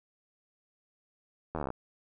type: slowing click train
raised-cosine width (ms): 1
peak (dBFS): -20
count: 12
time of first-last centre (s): 1.55-1.704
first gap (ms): 12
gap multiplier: 1.03
effects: none